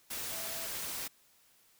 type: tone in noise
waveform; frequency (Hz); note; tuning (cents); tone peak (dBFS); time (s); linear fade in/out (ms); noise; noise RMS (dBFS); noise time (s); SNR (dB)
sine; 659.3; E5; 0; -48; 0.31-0.67; 10; white; -39; 0.1-1.08; -12
effects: white hiss -66 dBFS RMS until 1.79 s